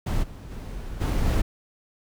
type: noise with level steps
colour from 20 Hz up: brown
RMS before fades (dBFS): -24 / -39 / -35 / -23 / -21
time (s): 0.06-1.42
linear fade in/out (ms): 10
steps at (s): 0.22 / 0.5 / 1 / 1.25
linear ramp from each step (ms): 20
effects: none

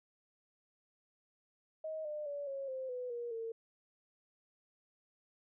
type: tone with pitch steps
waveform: sine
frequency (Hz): 630 / 601.2 / 573.7 / 547.5 / 522.5 / 498.6 / 475.8 / 454.1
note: D#5 / D5 / D5 / C#5 / C5 / B4 / A#4 / A#4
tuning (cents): +21 / +40 / -41 / -22 / -2 / +16 / +35 / -45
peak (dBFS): -38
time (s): 1.84-3.52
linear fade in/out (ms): 5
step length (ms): 210
effects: none

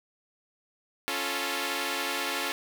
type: chord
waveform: 5% pulse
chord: Db augmented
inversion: none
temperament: equal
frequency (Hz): 277.2 / 349.2 / 440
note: Db4 / F4 / A4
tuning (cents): 0 / 0 / 0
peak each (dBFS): -22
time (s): 1.08-2.52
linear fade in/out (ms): 0
effects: none

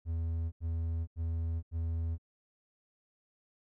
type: tone bursts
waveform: triangle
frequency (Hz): 82.41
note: E2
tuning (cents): 0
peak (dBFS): -29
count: 4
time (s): 0.05-2.182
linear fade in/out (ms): 50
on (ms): 470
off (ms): 84
effects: none

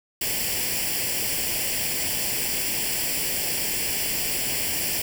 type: noise with comb filter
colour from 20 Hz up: white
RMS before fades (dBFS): -26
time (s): 0.21-5.02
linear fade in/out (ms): 5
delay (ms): 0.39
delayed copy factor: +0.75
effects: none

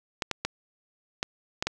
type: clicks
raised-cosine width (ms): 0.2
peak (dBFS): -10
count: 6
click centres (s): 0.222 / 0.313 / 0.45 / 1.229 / 1.625 / 1.67
effects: none

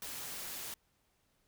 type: noise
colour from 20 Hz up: white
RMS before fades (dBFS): -43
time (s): 0.02-0.74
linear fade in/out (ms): 2
effects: pink hiss -75 dBFS RMS until 1.47 s

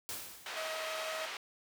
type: noise with exponential decay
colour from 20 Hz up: white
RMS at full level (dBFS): -39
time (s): 0.09-0.92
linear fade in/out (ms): 0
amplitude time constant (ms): 180
type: band-pass noise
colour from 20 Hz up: white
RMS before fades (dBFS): -42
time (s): 0.46-1.37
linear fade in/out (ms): 2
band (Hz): 610 to 3000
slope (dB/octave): 12
type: tone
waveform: sawtooth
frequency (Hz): 636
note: D#5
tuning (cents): +38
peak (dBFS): -35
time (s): 0.56-1.26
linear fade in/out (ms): 10
effects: none

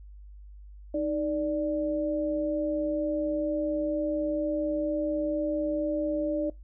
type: tone pair together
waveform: sine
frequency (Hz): 311.1 / 586.8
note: D#4 / D5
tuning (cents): 0 / -2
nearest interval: major seventh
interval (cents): 1098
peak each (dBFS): -29 / -28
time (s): 0.94-6.5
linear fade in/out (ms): 5
effects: noise-tail reverb RT60 0.2 s tail -23 dB re dry + added 50 Hz sine -44 dBFS peak until 6.63 s

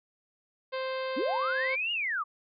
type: harmonic tone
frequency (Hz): 523.3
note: C5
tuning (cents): 0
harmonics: 1 / 2 / 3 / 4 / 5 / 6 / 7 / 8 / 9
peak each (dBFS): -32 / -38 / -42 / -44 / -46 / -48 / -49 / -50 / -51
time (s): 0.72-1.76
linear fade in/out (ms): 20
type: linear two-way sweep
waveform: sine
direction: up then down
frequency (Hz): 207.7 to 2900 to 1103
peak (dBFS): -28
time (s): 1.16-2.24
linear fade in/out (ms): 20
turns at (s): 1.92
effects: none

